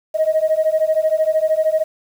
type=beating tone pair; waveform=sine; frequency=623 / 636 Hz; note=D#5 / D#5; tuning=+2 / +38 cents; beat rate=13 Hz; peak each=-16 dBFS; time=0.14-1.84 s; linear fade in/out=20 ms; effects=tanh soft clip ceiling -8 dBFS + 7-bit